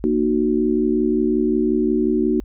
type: chord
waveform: sine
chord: D# minor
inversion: second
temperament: equal with one note detuned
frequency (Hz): 233.1 / 304.5 / 370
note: A#3 / D#4 / F#4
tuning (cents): 0 / -37 / 0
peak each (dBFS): -20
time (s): 0.04-2.4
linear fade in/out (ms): 0
effects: added 50 Hz sine -35 dBFS peak until 2.44 s